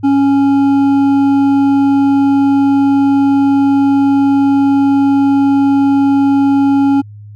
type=tone with hard clipping; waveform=sine; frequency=277.2 Hz; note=C#4; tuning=in tune; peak=-9 dBFS; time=0.03-7.02 s; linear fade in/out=20 ms; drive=7 dB; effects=added 104 Hz sine -30 dBFS peak until 7.35 s